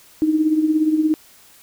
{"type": "tone with tremolo", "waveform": "sine", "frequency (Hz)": 311.1, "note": "D#4", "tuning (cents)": 0, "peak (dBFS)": -11, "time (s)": [0.22, 1.14], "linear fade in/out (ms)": 0, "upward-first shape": "triangle", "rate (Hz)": 17, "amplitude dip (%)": 70, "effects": ["white hiss -49 dBFS RMS until 1.62 s"]}